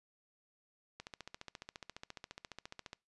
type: click train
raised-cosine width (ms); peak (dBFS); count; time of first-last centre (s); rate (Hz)
0.2; -28; 29; 1-2.931; 14.5
effects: noise-tail reverb RT60 0.3 s tail -25 dB re dry + resampled to 24000 Hz